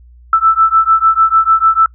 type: beating tone pair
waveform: sine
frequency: 1318.5 / 1325.2 Hz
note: E6 / E6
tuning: 0 / +9 cents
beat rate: 6.7 Hz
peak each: -10 dBFS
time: 0.33-1.86 s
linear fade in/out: 2 ms
effects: noise-tail reverb RT60 0.1 s tail -24 dB re dry + added 60 Hz sine -38 dBFS peak until 1.94 s